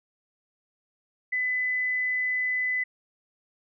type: tone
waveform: sine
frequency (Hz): 2006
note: B6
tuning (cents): +26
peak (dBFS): -24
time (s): 1.32-2.84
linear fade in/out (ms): 10
effects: none